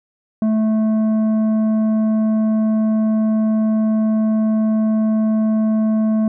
sine tone with tanh clipping, 218.2 Hz, A3, 14 cents flat, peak -15 dBFS, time 0.42-6.28 s, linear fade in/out 2 ms, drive 8 dB, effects none

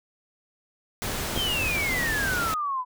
pink noise, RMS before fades -30 dBFS, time 1.02-2.54 s, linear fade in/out 0 ms
sine exponential sweep, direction down, 3268 to 985 Hz, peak -25 dBFS, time 1.35-2.85 s, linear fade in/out 50 ms
clicks, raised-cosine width 2 ms, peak -17 dBFS, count 2, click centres 1.363 / 1.376 s
effects none

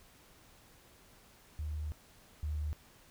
sine tone pair in turn, 76.1 / 75.49 Hz, D#2 / D2, -38 / +48 cents, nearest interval unison, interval 14 cents, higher first, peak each -35 / -33 dBFS, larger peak second, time 1.59-1.92 / 2.43-2.73 s, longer first, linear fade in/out 0 ms, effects pink hiss -61 dBFS RMS until 3.1 s

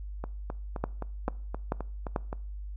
two click trains, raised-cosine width 1 ms, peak -21 / -14 dBFS, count 9 / 4, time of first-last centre 0.24-2.329 / 0.84-2.162 s, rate 3.83 / 2.27 Hz, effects noise-tail reverb RT60 0.5 s tail -22 dB re dry + added 50 Hz sine -36 dBFS peak until 2.76 s

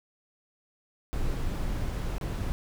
brown noise with dropouts, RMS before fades -30 dBFS, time 1.13-2.52 s, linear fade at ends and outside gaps 0 ms, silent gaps 2.182-2.212 s, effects none

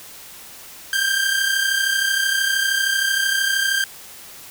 sawtooth tone pair together, 1570 / 1603 Hz, G6 / G6, +2 / +38 cents, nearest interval unison, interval 36 cents, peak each -17 dBFS, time 0.93-3.84 s, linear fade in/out 2 ms, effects white hiss -40 dBFS RMS until 4.5 s

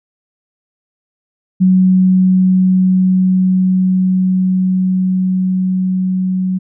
sine tone with level ramp, 185.8 Hz, F#3, 7 cents sharp, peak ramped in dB -6 to -13 dBFS, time 1.6-6.59 s, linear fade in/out 20 ms, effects none

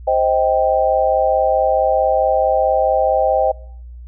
sine chord, C minor, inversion none, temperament just, 523.3 / 627.9 / 784.9 Hz, C5 / Eb5 / G5, 0 / +16 / +2 cents, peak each -17 dBFS, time 0.07-3.52 s, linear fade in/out 10 ms, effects noise-tail reverb RT60 0.8 s tail -26 dB re dry + added 60 Hz sine -32 dBFS peak until 4.07 s

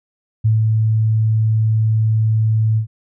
sine tone with ADSR envelope, 110 Hz, A2, in tune, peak -10 dBFS, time 0.44-2.87 s, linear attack 15 ms, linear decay 150 ms, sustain -2 dB, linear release 97 ms, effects none

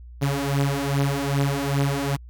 sawtooth beating tone pair, 138.59 / 141.09 Hz, C#3 / C#3, 0 / +31 cents, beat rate 2.5 Hz, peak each -20 dBFS, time 0.21-2.17 s, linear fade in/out 20 ms, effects added 60 Hz sine -39 dBFS peak until 2.29 s

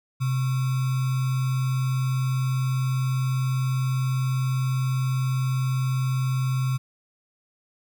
sine tone with sample-and-hold, 130 Hz, C3, 11 cents flat, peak -21 dBFS, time 0.2-6.78 s, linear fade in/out 20 ms, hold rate 1225 Hz, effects none

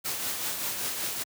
white noise with tremolo, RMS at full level -30 dBFS, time 0.04-1.24 s, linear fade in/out 20 ms, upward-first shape triangle, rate 5.2 Hz, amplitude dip 45%, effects high-pass 80 Hz 12 dB/octave

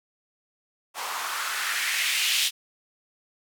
blue noise with band-pass filter sweep, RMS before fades -27 dBFS, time 0.94-2.51 s, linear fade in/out 50 ms, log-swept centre 850 to 3300 Hz, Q 2.2, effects none

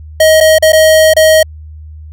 square tone with dropouts, 630 Hz, D#5, 21 cents sharp, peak -4 dBFS, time 0.2-1.43 s, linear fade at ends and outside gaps 5 ms, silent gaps 0.404-0.408 / 0.585-0.624 / 0.722-0.73 / 1.137-1.165 s, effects added 77 Hz sine -27 dBFS peak until 2.12 s

